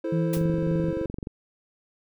triangle chord, A minor, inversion second, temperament equal, 329.6 / 440 / 523.3 Hz, E4 / A4 / C5, 0 / 0 / 0 cents, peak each -27 / -32 / -29 dBFS, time 0.04-1.06 s, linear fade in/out 5 ms
sine tone with tremolo, 164.81 Hz, E3, in tune, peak -22 dBFS, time 0.12-0.91 s, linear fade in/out 5 ms, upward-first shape sine, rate 3.7 Hz, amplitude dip 35%
white noise with exponential decay, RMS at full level -30 dBFS, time 0.33-0.46 s, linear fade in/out 5 ms, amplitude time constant 27 ms
click train, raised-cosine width 3 ms, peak -20 dBFS, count 22, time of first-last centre 0.37-1.271 s, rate 23.3 Hz
effects none

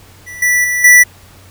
square tone with level steps, 1965 Hz, B6, 9 cents flat, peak -28 / -10 / -14 / -3 dBFS, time 0.26-1.04 s, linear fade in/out 20 ms, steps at 0.42 / 0.64 / 0.84 s, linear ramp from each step 5 ms, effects added 93 Hz sine -43 dBFS peak until 1.5 s + pink hiss -43 dBFS RMS until 1.5 s

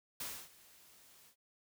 white noise with ADSR envelope, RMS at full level -41 dBFS, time 0.2-1.36 s, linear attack 4 ms, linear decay 280 ms, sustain -21 dB, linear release 88 ms, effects none

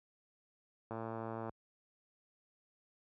click train, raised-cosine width 1 ms, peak -28 dBFS, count 67, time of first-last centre 0.91-1.494 s, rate 113 Hz, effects high-pass 60 Hz 12 dB/octave

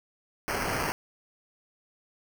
white noise with sample-and-hold, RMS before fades -30 dBFS, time 0.48-0.92 s, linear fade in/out 0 ms, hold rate 3675 Hz, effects none

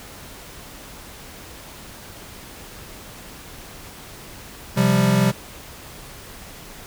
square chord, C suspended fourth, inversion none, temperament equal, 130.81 / 174.61 / 196 Hz, C3 / F3 / G3, 0 / 0 / 0 cents, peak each -20 / -22 / -19 dBFS, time 4.76-5.32 s, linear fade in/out 20 ms, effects pink hiss -40 dBFS RMS until 6.86 s

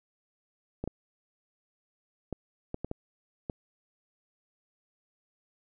clicks, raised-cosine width 2 ms, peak -20 dBFS, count 7, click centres 0.84 / 0.876 / 2.327 / 2.744 / 2.846 / 2.914 / 3.498 s, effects none

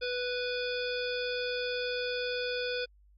harmonic tone, 494.1 Hz, B4, 1 cent sharp, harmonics 1 / 3 / 5 / 7 / 9 / 10, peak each -33 / -38 / -40 / -41 / -43 / -43 dBFS, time 0.01-2.86 s, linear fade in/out 20 ms, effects added 50 Hz sine -58 dBFS peak until 3.17 s + AAC 48 kbps

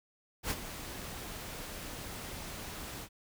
pink noise with ADSR envelope, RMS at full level -32 dBFS, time 0.43-3.09 s, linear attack 73 ms, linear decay 45 ms, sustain -11 dB, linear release 70 ms, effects none

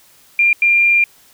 sine tone bursts at uneven times, 2392 Hz, D7, 31 cents sharp, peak -9 dBFS, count 2, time 0.39-0.53 / 0.62-1.04 s, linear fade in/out 2 ms, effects white hiss -49 dBFS RMS until 1.33 s

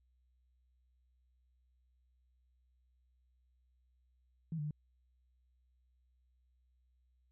sine tone with pitch steps, 162.6 / 148.7 / 150 Hz, E3 / D3 / D3, -23 / +22 / +37 cents, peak -36 dBFS, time 4.52-4.709 s, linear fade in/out 2 ms, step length 63 ms, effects added 62 Hz sine -70 dBFS peak until 7.31 s

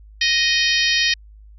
harmonic tone, 622.3 Hz, D#5, in tune, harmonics 3 / 4 / 5 / 6 / 7 / 8 / 9, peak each -21 / -22 / -23 / -24 / -24 / -25 / -26 dBFS, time 0.21-1.14 s, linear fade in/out 5 ms, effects added 52 Hz sine -41 dBFS peak until 1.58 s

